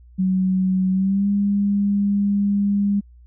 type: tone with pitch glide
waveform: sine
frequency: 187.2 to 201.8 Hz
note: F#3 to G#3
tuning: +20 to -49 cents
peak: -16 dBFS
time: 0.18-3.01 s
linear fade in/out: 20 ms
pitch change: +131 cents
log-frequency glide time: 0.91-1.28 s
effects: added 60 Hz sine -44 dBFS peak until 3.26 s